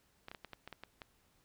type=clicks; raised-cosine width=0.3 ms; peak=-30 dBFS; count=9; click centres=0.284 / 0.315 / 0.348 / 0.447 / 0.533 / 0.676 / 0.727 / 0.836 / 1.018 s; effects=pink hiss -72 dBFS RMS until 1.44 s